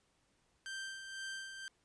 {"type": "tone with tremolo", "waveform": "sawtooth", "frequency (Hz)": 1568, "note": "G6", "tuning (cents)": 0, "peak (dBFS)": -37, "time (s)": [0.66, 1.68], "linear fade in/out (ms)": 0, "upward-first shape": "sine", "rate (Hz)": 2, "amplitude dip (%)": 50, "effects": ["pink hiss -75 dBFS RMS until 1.84 s", "resampled to 22050 Hz"]}